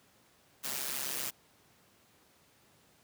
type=noise with amplitude modulation; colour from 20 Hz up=white; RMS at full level=-33 dBFS; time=0.63-1.31 s; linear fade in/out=20 ms; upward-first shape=sine; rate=135 Hz; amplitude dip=80%; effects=pink hiss -65 dBFS RMS until 3.03 s + high-pass 100 Hz 12 dB/octave